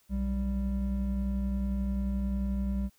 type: tone pair together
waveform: triangle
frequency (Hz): 61.74 / 196.55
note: B1 / G3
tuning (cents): 0 / +5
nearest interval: octave + minor sixth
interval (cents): 2005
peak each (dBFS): -28 / -29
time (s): 0.09-2.9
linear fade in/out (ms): 50
effects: white hiss -67 dBFS RMS until 2.98 s